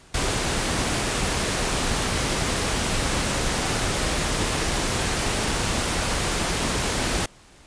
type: noise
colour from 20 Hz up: pink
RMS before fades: -24 dBFS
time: 0.14-7.26 s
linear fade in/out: 5 ms
effects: pink hiss -51 dBFS RMS until 7.66 s + resampled to 22050 Hz